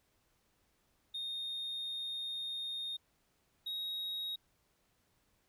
sine tone pair in turn, 3686 / 3783 Hz, A#7 / A#7, -20 / +25 cents, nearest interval unison, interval 45 cents, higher second, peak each -35 / -34 dBFS, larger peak second, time 1.14-2.97 / 3.66-4.36 s, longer first, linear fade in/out 10 ms, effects tanh soft clip ceiling -36 dBFS + pink hiss -75 dBFS RMS until 5.48 s

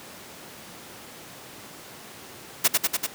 white noise with echo, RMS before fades -18 dBFS, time 2.64-2.68 s, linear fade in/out 10 ms, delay 97 ms, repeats 4, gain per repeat -2 dB, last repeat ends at 3.068 s, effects pink hiss -43 dBFS RMS until 3.14 s + high-pass 150 Hz 12 dB/octave

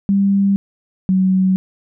sine tone pair in turn, 197.8 / 187.89 Hz, G3 / F#3, +16 / +27 cents, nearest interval minor second, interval 89 cents, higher first, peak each -11 / -11 dBFS, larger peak neither, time 0.09-0.56 / 1.09-1.56 s, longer neither, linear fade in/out 0 ms, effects none

